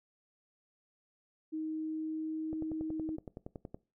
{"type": "tone with pitch glide", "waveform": "sine", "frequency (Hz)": [314.1, 315.9], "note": ["D#4", "D#4"], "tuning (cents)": [16, 26], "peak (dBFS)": -34, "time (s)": [1.52, 3.17], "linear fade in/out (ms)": 20, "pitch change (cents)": 10, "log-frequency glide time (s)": [1.77, 2.64]}
{"type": "click train", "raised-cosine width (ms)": 2, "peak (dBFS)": -29, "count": 14, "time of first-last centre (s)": [2.53, 3.745], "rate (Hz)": 10.7}
{"effects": ["noise-tail reverb RT60 0.3 s tail -21 dB re dry"]}